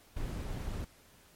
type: noise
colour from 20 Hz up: brown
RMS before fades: -37 dBFS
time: 0.16-0.85 s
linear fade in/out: 10 ms
effects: pink hiss -61 dBFS RMS until 1.35 s + MP3 64 kbps